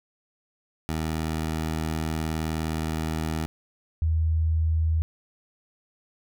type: tone pair in turn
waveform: 15% pulse / sine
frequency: 79.3 / 80.22 Hz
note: D#2 / E2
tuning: +33 / -47 cents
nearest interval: unison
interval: 20 cents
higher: second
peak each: -20 dBFS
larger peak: neither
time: 0.89-3.46 / 4.02-5.02 s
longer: first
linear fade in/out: 0 ms
effects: none